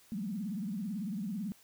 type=tone with vibrato; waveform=sine; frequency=202.6 Hz; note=G#3; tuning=43 cents flat; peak=-34 dBFS; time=0.12-1.52 s; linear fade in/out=0 ms; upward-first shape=triangle; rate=18 Hz; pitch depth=270 cents each way; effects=white hiss -62 dBFS RMS until 1.63 s